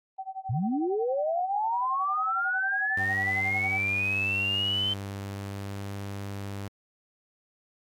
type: tone with tremolo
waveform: sine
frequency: 766 Hz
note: G5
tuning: 40 cents flat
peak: -31 dBFS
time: 0.18-3.8 s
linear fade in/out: 10 ms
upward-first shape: sine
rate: 11 Hz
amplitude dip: 95%
type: linear sweep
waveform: sine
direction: up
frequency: 100.4 to 3096 Hz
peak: -25 dBFS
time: 0.49-4.94 s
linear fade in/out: 10 ms
type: tone with pitch glide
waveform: sawtooth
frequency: 98 to 99.77 Hz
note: G2 to G2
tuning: 0 to +31 cents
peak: -30 dBFS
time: 2.97-6.68 s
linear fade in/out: 5 ms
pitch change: +31 cents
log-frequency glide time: 3.39-6.27 s
effects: AAC 64 kbps